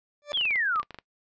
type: tone with exponential growth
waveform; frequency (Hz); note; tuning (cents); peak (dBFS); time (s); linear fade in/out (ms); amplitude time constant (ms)
40% pulse; 587; D5; -1; -27; 0.22-0.32; 0; 21
type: exponential sweep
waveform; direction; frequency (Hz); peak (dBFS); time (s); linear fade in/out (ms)
sine; down; 3524 to 1132; -23; 0.33-0.82; 20
type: clicks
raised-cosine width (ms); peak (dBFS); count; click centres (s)
0.3; -24; 12; 0.331 / 0.374 / 0.411 / 0.454 / 0.508 / 0.558 / 0.759 / 0.798 / 0.83 / 0.907 / 0.945 / 0.987
effects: noise-tail reverb RT60 0.1 s tail -22 dB re dry + resampled to 16000 Hz